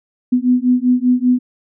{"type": "beating tone pair", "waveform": "sine", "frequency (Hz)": [246.9, 252], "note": ["B3", "B3"], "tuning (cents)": [0, 35], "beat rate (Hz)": 5.1, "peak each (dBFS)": -14, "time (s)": [0.32, 1.39], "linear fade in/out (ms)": 10, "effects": []}